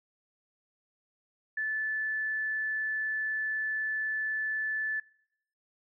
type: tone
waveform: sine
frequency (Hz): 1744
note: A6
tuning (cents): -16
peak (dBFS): -29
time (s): 1.57-5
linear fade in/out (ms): 5
effects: noise-tail reverb RT60 0.7 s tail -22 dB re dry